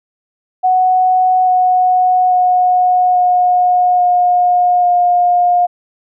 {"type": "tone with pitch steps", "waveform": "sine", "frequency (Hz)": [740, 734, 728.1, 722.3, 716.4, 710.7], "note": ["F#5", "F#5", "F#5", "F#5", "F5", "F5"], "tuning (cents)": [0, -14, -28, -42, 44, 30], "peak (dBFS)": -8, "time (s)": [0.63, 5.67], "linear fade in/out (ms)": 20, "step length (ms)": 840, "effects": []}